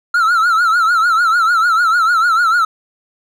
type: tone with vibrato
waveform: triangle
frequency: 1365 Hz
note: F6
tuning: 40 cents flat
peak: -8 dBFS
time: 0.14-2.65 s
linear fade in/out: 5 ms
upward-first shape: triangle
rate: 6.7 Hz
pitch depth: 130 cents each way
effects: none